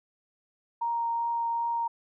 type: tone with vibrato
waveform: sine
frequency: 932.3 Hz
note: A#5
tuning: in tune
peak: -26 dBFS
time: 0.81-1.88 s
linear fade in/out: 10 ms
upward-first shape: triangle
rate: 2.6 Hz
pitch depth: 8 cents each way
effects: none